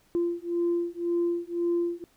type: beating tone pair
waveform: sine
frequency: 343.5 / 345.4 Hz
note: F4 / F4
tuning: -29 / -19 cents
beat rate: 1.9 Hz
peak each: -27 dBFS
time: 0.15-2.04 s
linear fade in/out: 0 ms
effects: tanh soft clip ceiling -19 dBFS + pink hiss -64 dBFS RMS until 2.16 s